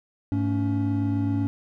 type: tone cluster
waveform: triangle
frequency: 103.2 / 223.2 / 281.8 Hz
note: G#2 / A3 / C#4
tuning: -10 / +25 / +29 cents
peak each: -23 / -30 / -23 dBFS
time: 0.32-1.47 s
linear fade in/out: 0 ms
effects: none